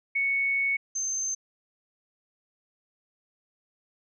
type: tone pair in turn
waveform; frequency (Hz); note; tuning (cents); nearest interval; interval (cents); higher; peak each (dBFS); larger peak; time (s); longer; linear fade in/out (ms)
sine; 2217 / 6271; C#7 / G8; 0 / 0; octave + tritone; 1800; second; -23 / -27; first; 0.15-0.77 / 0.95-1.35; first; 10
effects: none